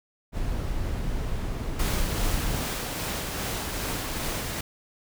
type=noise; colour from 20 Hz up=brown; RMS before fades=-28 dBFS; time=0.32-2.65 s; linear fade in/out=50 ms
type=noise with tremolo; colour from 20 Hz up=pink; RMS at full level=-30 dBFS; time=1.79-4.61 s; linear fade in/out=5 ms; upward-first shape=sine; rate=2.5 Hz; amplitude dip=25%
effects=none